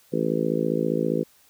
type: harmonic tone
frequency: 55 Hz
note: A1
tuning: in tune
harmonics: 3 / 4 / 5 / 6 / 7 / 8 / 9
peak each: -29 / -29 / -29 / -29 / -29 / -29 / -29 dBFS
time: 0.12-1.24 s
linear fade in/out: 20 ms
effects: white hiss -58 dBFS RMS until 1.49 s